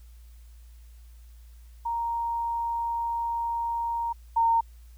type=tone pair in turn; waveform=sine; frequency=932.3 / 918.4 Hz; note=A#5 / A#5; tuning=0 / -26 cents; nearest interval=unison; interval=26 cents; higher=first; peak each=-26 / -19 dBFS; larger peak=second; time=1.85-4.13 / 4.36-4.61 s; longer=first; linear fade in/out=10 ms; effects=added 58 Hz sine -46 dBFS peak until 4.97 s + white hiss -64 dBFS RMS until 4.97 s